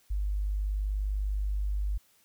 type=tone; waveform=sine; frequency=50.3 Hz; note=G1; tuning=45 cents sharp; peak=-27 dBFS; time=0.1-1.98 s; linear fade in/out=10 ms; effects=white hiss -65 dBFS RMS until 2.24 s